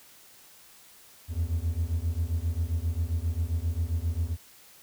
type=beating tone pair; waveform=triangle; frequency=79.4 / 86.9 Hz; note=D#2 / F2; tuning=+36 / -8 cents; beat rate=7.5 Hz; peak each=-27 dBFS; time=1.28-4.37 s; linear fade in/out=50 ms; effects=white hiss -54 dBFS RMS until 4.82 s